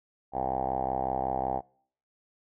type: tone with low-pass filter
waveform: 5% pulse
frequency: 65.41 Hz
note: C2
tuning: in tune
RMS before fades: -30 dBFS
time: 0.32-1.62 s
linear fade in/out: 50 ms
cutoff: 780 Hz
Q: 8.6
effects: noise-tail reverb RT60 0.6 s tail -26 dB re dry